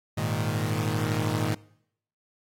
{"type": "chord", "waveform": "sawtooth", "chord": "Ab suspended second", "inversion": "none", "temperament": "equal", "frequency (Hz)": [103.83, 116.54, 155.56], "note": ["Ab2", "Bb2", "Eb3"], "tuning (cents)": [0, 0, 0], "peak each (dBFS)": -26, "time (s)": [0.17, 1.55], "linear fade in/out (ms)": 10, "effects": ["noise-tail reverb RT60 0.7 s tail -22 dB re dry", "AAC 48 kbps"]}